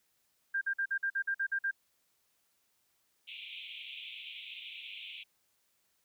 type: tone bursts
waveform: sine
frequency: 1593 Hz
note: G6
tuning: 27 cents sharp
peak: -29 dBFS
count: 10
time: 0.54-1.712 s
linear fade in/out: 10 ms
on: 74 ms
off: 48 ms
type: band-pass noise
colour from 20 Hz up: pink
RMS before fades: -46 dBFS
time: 3.27-5.24 s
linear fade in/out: 20 ms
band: 2300 to 3600 Hz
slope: 96 dB/octave
effects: white hiss -75 dBFS RMS until 6.04 s